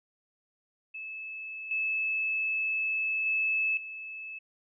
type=tone with level steps; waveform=sine; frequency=2608 Hz; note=E7; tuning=19 cents flat; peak=-37 / -27 / -25 / -38 dBFS; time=0.94-4.39 s; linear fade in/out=10 ms; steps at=1.71 / 3.26 / 3.77 s; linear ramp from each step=2 ms; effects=none